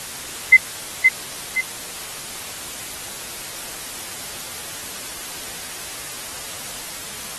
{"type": "tone with echo", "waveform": "sine", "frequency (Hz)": 2055, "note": "C7", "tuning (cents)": -32, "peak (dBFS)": -3, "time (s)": [0.52, 0.57], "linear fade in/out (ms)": 10, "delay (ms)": 520, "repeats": 2, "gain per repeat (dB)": -5, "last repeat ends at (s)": 1.61, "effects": ["white hiss -32 dBFS RMS until 7.38 s", "AAC 32 kbps"]}